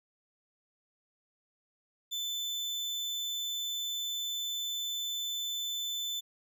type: tone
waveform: 35% pulse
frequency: 3520 Hz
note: A7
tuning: in tune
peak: -31 dBFS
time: 2.11-6.21 s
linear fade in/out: 20 ms
effects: none